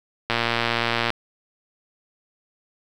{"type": "click train", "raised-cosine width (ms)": 0.3, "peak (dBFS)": -5, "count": 95, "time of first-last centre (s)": [0.3, 1.103], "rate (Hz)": 117, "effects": ["7-bit"]}